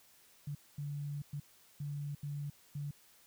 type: tone bursts at uneven times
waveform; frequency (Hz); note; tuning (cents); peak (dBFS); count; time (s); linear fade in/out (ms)
sine; 144.5; D3; -28; -37; 6; 0.47-0.55 / 0.78-1.22 / 1.33-1.4 / 1.8-2.15 / 2.23-2.5 / 2.75-2.91; 5
effects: white hiss -64 dBFS RMS until 3.26 s